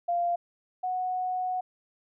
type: tone pair in turn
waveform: sine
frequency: 695 / 736.3 Hz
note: F5 / F#5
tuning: -9 / -9 cents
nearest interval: minor second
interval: 100 cents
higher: second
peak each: -24 / -27 dBFS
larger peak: first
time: 0.08-0.36 / 0.83-1.61 s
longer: second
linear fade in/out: 10 ms
effects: none